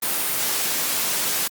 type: noise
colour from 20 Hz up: white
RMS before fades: -23 dBFS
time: 0.02-1.48 s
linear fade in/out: 10 ms
effects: high-pass 150 Hz 12 dB/octave + Opus 32 kbps